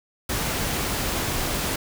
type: noise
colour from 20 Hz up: pink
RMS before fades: -26 dBFS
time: 0.29-1.76 s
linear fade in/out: 5 ms
effects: none